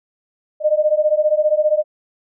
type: beating tone pair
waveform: sine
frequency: 602 / 617 Hz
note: D5 / D#5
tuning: +43 / -15 cents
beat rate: 15 Hz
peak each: -16 dBFS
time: 0.6-1.84 s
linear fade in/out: 50 ms
effects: none